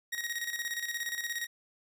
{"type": "tone with tremolo", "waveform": "sawtooth", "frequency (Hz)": 1886, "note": "A#6", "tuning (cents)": 20, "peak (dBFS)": -28, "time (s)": [0.12, 1.47], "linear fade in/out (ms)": 10, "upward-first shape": "square", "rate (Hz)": 17, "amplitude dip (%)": 60, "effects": []}